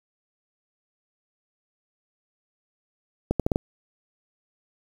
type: accelerating click train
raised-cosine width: 2 ms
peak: -8 dBFS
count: 5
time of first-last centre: 3.31-3.559 s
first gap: 87 ms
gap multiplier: 0.78
effects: 7-bit